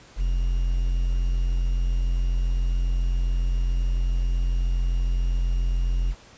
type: tone with quantisation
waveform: triangle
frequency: 43.65 Hz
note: F1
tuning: in tune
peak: -18 dBFS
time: 0.16-6.15 s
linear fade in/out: 50 ms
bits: 8
effects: pink hiss -50 dBFS RMS until 6.37 s + resampled to 16000 Hz